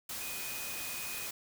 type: tone in noise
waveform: sine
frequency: 2489 Hz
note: D#7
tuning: in tune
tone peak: -44 dBFS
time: 0.21-1.27 s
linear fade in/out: 5 ms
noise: white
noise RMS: -40 dBFS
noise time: 0.09-1.31 s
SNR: -7 dB
effects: none